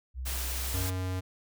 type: tone with vibrato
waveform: sine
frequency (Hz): 63.5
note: B1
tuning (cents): +49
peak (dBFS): -33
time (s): 0.14-0.88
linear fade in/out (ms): 50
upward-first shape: square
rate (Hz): 2.6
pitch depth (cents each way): 17
type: noise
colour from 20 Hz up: white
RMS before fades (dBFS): -36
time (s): 0.25-0.91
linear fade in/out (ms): 20
type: tone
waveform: square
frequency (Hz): 92.5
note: F#2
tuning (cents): 0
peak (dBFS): -31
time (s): 0.73-1.21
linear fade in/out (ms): 20
effects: none